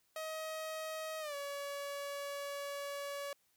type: tone with pitch glide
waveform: sawtooth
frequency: 632 to 566.3 Hz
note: D#5 to C#5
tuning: +27 to +37 cents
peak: -36 dBFS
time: 0.16-3.33 s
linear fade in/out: 2 ms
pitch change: -190 cents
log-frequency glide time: 1.2-1.35 s
effects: white hiss -75 dBFS RMS until 3.56 s